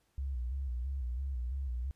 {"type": "tone with vibrato", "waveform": "sine", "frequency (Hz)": 64.2, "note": "C2", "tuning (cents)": -32, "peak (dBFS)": -33, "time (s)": [0.18, 1.91], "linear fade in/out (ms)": 0, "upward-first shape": "square", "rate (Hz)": 3, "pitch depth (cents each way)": 96, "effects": ["pink hiss -75 dBFS RMS until 1.95 s", "resampled to 32000 Hz"]}